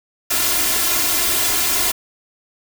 white noise with comb filter, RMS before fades -18 dBFS, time 0.3-1.92 s, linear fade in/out 10 ms, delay 2.9 ms, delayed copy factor +0.95, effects none

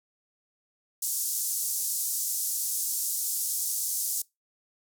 white band-pass noise, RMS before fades -30 dBFS, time 1.02-4.22 s, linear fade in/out 5 ms, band 5900 to 14000 Hz, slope 24 dB/octave, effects noise-tail reverb RT60 0.2 s tail -23 dB re dry

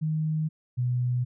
sine tone pair in turn, 156.1 / 123.9 Hz, D#3 / B2, +6 / +6 cents, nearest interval major third, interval 400 cents, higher first, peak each -24 / -23 dBFS, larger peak second, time 0.01-0.49 / 0.77-1.25 s, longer neither, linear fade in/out 20 ms, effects none

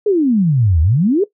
sine exponential two-way sweep, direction down then up, 437.4 to 74.6 to 437.4 Hz, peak -10 dBFS, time 0.06-1.24 s, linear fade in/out 5 ms, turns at 0.81 s, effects noise-tail reverb RT60 0.1 s tail -17 dB re dry

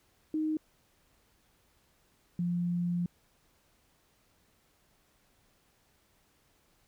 sine tone pair in turn, 311.1 / 174.6 Hz, D#4 / F3, 0 / 0 cents, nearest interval minor seventh, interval 1000 cents, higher first, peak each -28 dBFS, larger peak neither, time 0.34-0.57 / 2.39-3.06 s, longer second, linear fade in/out 2 ms, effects pink hiss -69 dBFS RMS until 6.87 s

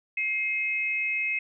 sine tone pair together, 2123 / 2550 Hz, C7 / D#7, +25 / +42 cents, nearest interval minor third, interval 317 cents, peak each -29 / -27 dBFS, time 0.17-1.39 s, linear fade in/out 5 ms, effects none

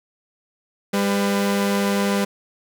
sawtooth tone pair together, 199.9 / 503.7 Hz, G3 / B4, +34 / +34 cents, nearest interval octave + major third, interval 1600 cents, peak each -15 / -22 dBFS, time 0.93-2.25 s, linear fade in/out 10 ms, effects none

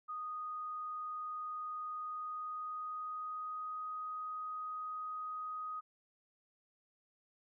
sine tone with pitch glide, 1240 to 1250.8 Hz, D#6 to D#6, -6 to +9 cents, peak -39 dBFS, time 0.08-5.81 s, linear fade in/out 20 ms, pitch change +15 cents, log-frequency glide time 1.94-3.88 s, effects none

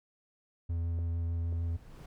triangle tone with vibrato, 84.2 Hz, E2, 37 cents sharp, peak -28 dBFS, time 0.69-1.77 s, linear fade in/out 10 ms, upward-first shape square, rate 6.6 Hz, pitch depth 9 cents each way
brown noise with exponential growth, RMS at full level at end -45 dBFS, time 0.81-2.06 s, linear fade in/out 5 ms, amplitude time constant 270 ms
clicks, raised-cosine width 2 ms, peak -35 dBFS, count 2, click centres 0.988 / 1.526 s
effects none

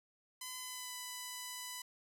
5% pulse tone with pitch glide, 1014 to 996 Hz, B5 to B5, +45 to +14 cents, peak -31 dBFS, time 0.41-1.82 s, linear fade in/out 5 ms, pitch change -31 cents, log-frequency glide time 0.61-0.95 s, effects none

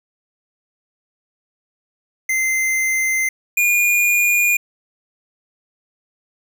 square tone pair in turn, 2076 / 2430 Hz, C7 / D#7, -14 / -42 cents, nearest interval minor third, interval 272 cents, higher second, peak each -17 / -14 dBFS, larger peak second, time 2.29-3.29 / 3.57-4.57 s, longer neither, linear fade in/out 5 ms, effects none

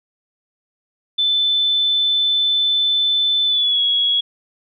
sine tone with pitch glide, 3520 to 3338 Hz, A7 to G#7, 0 to +8 cents, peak -14 dBFS, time 1.18-4.21 s, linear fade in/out 10 ms, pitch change -92 cents, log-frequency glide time 3.46-3.81 s, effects none

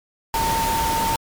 sine tone in noise, 906 Hz, A#5, 50 cents flat, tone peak -20 dBFS, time 0.34-1.16 s, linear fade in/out 2 ms, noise pink, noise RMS -25 dBFS, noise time 0.34-1.16 s, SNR +2 dB, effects MP3 96 kbps

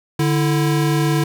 square tone pair together, 147.1 / 330.2 Hz, D3 / E4, +3 / +3 cents, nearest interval octave + major second, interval 1400 cents, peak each -17 / -21 dBFS, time 0.19-1.24 s, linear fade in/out 5 ms, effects none

